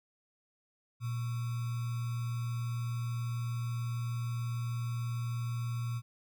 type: tone with sample-and-hold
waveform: sine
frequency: 118.4 Hz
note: A#2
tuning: 27 cents sharp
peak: -32 dBFS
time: 1-6.02 s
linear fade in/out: 50 ms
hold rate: 1225 Hz
effects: none